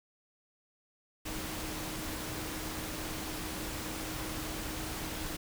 sine tone in noise, 312.8 Hz, D#4, 9 cents sharp, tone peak -44 dBFS, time 1.25-5.37 s, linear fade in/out 10 ms, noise pink, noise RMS -39 dBFS, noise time 1.25-5.37 s, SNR -8 dB, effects none

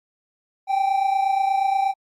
triangle tone pair together, 777 / 805.4 Hz, G5 / G5, -16 / +47 cents, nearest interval minor second, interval 63 cents, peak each -17 / -23 dBFS, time 0.67-1.94 s, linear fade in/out 50 ms, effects Opus 48 kbps

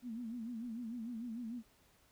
sine tone with vibrato, 233.1 Hz, A#3, in tune, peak -40 dBFS, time 0.02-1.63 s, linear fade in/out 50 ms, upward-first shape sine, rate 6.7 Hz, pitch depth 110 cents each way, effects pink hiss -69 dBFS RMS until 2.11 s

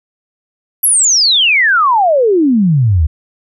sine exponential sweep, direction down, 11850 to 71.4 Hz, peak -7 dBFS, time 0.83-3.07 s, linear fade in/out 10 ms, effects none

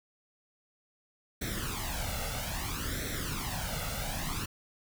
pink noise with flanger, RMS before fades -35 dBFS, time 1.41-4.46 s, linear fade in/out 10 ms, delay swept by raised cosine 0.51 to 1.47 ms, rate 0.61 Hz, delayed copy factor +0.75, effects none

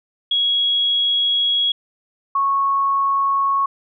sine tone pair in turn, 3322 / 1102.5 Hz, G#7 / C#6, 0 / -10 cents, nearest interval octave + perfect fifth, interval 1910 cents, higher first, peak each -15 dBFS, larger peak neither, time 0.31-1.72 / 2.35-3.66 s, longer first, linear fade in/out 5 ms, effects none

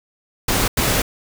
pink noise bursts at uneven times, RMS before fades -18 dBFS, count 2, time 0.48-0.68 / 0.77-1.02 s, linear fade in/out 5 ms, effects none

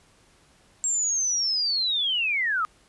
sine linear sweep, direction down, 7560 to 1216 Hz, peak -22 dBFS, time 0.84-2.65 s, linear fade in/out 0 ms, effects pink hiss -59 dBFS RMS until 2.88 s + resampled to 24000 Hz

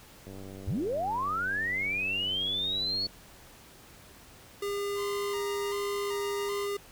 click train, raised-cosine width 2 ms, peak -32 dBFS, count 271, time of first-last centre 0.27-3.068 s, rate 96.5 Hz
sine linear sweep, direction up, 61.74 to 4435 Hz, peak -28 dBFS, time 0.67-3.07 s, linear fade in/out 10 ms
square tone, 404 Hz, G#4, 48 cents flat, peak -31 dBFS, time 4.62-6.77 s, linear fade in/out 5 ms
sawtooth tone with vibrato, 987.8 Hz, B5, in tune, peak -36 dBFS, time 4.95-6.68 s, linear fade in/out 50 ms, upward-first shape square, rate 1.3 Hz, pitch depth 85 cents each way
effects pink hiss -53 dBFS RMS until 6.91 s

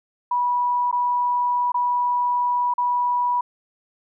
sine tone with dropouts, 977 Hz, B5, 19 cents flat, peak -18 dBFS, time 0.31-3.41 s, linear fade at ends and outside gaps 5 ms, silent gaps 0.914-0.926 / 1.72-1.743 / 2.739-2.78 s, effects none

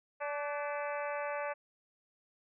harmonic tone with a mistuned harmonic, 290 Hz, D4, 22 cents flat, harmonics 2 / 3 / 4 / 5 / 6 / 7 / 8 / 9, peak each -37 / -41 / -43 / -45 / -47 / -48 / -49 / -50 dBFS, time 0.2-1.54 s, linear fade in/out 20 ms, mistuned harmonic 5, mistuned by +62 cents, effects none

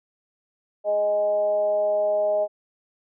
sine tone with frequency modulation, 622.3 Hz, D#5, in tune, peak -19 dBFS, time 0.84-2.48 s, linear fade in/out 50 ms, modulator 206 Hz, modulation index 0.41, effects none

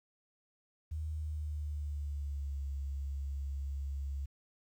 sine tone with pitch glide, 77.78 to 69.29 Hz, D#2 to C#2, 0 to 0 cents, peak -35 dBFS, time 0.91-4.26 s, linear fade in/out 10 ms, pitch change -200 cents, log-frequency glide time 1.1-2.62 s, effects 11-bit

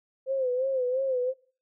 sine tone with vibrato, 517 Hz, C5, 21 cents flat, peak -24 dBFS, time 0.26-1.34 s, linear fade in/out 50 ms, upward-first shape sine, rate 2.9 Hz, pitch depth 79 cents each way, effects noise-tail reverb RT60 0.4 s tail -22 dB re dry

